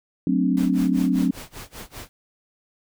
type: chord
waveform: sine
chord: D dominant seventh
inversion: first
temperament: equal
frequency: 185 / 220 / 261.6 / 293.7 Hz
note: F#3 / A3 / C4 / D4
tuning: 0 / 0 / 0 / 0 cents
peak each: -22 / -27 / -21 / -25 dBFS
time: 0.27-1.31 s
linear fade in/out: 2 ms
type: noise with tremolo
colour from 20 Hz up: pink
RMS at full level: -36 dBFS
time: 0.57-2.09 s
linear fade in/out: 0 ms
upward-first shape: sine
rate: 5.1 Hz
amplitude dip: 95%
effects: none